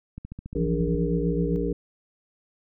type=click train; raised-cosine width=5 ms; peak=-24 dBFS; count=12; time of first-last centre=0.18-0.949 s; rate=14.3 Hz
type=harmonic tone; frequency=58.27 Hz; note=A#1; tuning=in tune; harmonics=1 / 3 / 5 / 7 / 8; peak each=-30 / -30 / -30 / -30 / -30 dBFS; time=0.55-1.73 s; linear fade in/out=5 ms
type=tone with pitch glide; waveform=sine; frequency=164.81 to 167.3 Hz; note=E3 to E3; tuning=0 to +26 cents; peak=-26 dBFS; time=0.57-1.56 s; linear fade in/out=0 ms; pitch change=+26 cents; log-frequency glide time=0.98-1.11 s
effects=none